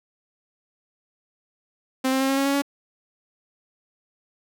sawtooth tone with pitch steps, 261.6 / 264.8 / 268 / 271.3 / 274.6 / 278 / 281.3 Hz, C4 / C4 / C4 / C#4 / C#4 / C#4 / C#4, 0 / +21 / +42 / -37 / -16 / +5 / +26 cents, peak -16 dBFS, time 2.04-2.621 s, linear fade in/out 10 ms, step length 83 ms, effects none

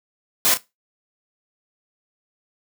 white noise with echo, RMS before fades -17 dBFS, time 0.45-0.54 s, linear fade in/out 0 ms, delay 32 ms, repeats 1, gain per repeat -10 dB, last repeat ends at 0.572 s, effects noise-tail reverb RT60 0.2 s tail -17 dB re dry + high-pass 150 Hz 12 dB/octave

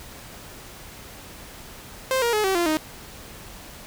sawtooth tone with pitch steps, 523.3 / 471.6 / 425.1 / 383.1 / 345.2 / 311.2 Hz, C5 / A#4 / G#4 / G4 / F4 / D#4, 0 / +20 / +40 / -40 / -20 / 0 cents, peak -16 dBFS, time 2.11-2.77 s, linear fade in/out 0 ms, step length 110 ms, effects pink hiss -42 dBFS RMS until 3.86 s

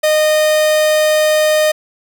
45% pulse tone, 615 Hz, D#5, 20 cents flat, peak -10 dBFS, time 0.03-1.72 s, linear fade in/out 10 ms, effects none

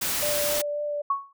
white noise, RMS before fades -27 dBFS, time 0.01-0.62 s, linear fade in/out 10 ms
sine tone with vibrato, 588 Hz, D5, 2 cents sharp, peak -26 dBFS, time 0.22-1.02 s, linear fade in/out 10 ms, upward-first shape triangle, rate 3.7 Hz, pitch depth 12 cents each way
sine tone with exponential decay, 1108.7 Hz, C#6, in tune, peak -18 dBFS, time 1.1-1.33 s, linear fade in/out 5 ms, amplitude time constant 48 ms
effects none

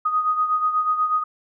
sine beating tone pair, 1245 / 1253.2 Hz, D#6 / D#6, +1 / +12 cents, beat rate 8.2 Hz, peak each -19 / -26 dBFS, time 0.05-1.24 s, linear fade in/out 10 ms, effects none

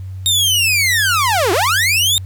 sawtooth linear two-way sweep, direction down then up, 3729 to 326.8 to 3729 Hz, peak -9 dBFS, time 0.26-2.18 s, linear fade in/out 0 ms, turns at 1.52 s, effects added 94 Hz sine -25 dBFS peak until 2.25 s + pink hiss -53 dBFS RMS until 2.25 s

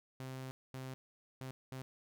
sawtooth tone bursts at uneven times, 130.81 Hz, C3, in tune, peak -39 dBFS, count 4, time 0.2-0.51 / 0.74-0.94 / 1.41-1.51 / 1.72-1.82 s, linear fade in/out 0 ms, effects none

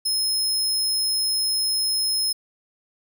sawtooth tone, 5160 Hz, E8, 38 cents flat, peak -18 dBFS, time 0.05-2.33 s, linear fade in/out 10 ms, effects none

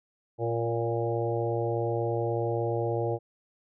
harmonic tone with a mistuned harmonic, 116.54 Hz, A#2, in tune, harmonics 1 / 3 / 4 / 5 / 6 / 7, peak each -31 / -32 / -31 / -34 / -38 / -37 dBFS, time 0.38-3.19 s, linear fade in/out 50 ms, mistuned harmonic 5, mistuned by -15 cents, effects none

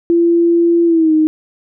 sine tone with pitch glide, 340 to 311.8 Hz, F4 to D#4, -46 to +4 cents, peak -8 dBFS, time 0.1-1.27 s, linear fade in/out 0 ms, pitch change -150 cents, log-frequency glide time 0.85-1.13 s, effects none

